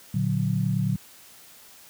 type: chord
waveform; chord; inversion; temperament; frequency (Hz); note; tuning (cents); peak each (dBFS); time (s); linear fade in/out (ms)
sine; Bb augmented; none; equal; 116.54 / 146.83 / 185; Bb2 / D3 / F#3; 0 / 0 / 0; -26; 0.14-0.96; 5
effects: white hiss -50 dBFS RMS until 1.89 s + high-pass 60 Hz 12 dB/octave